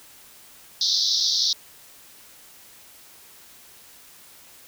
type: band-pass noise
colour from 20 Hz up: pink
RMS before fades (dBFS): -22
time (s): 0.81-1.53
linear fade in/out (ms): 2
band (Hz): 3600 to 5800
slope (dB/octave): 96
effects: white hiss -49 dBFS RMS until 4.67 s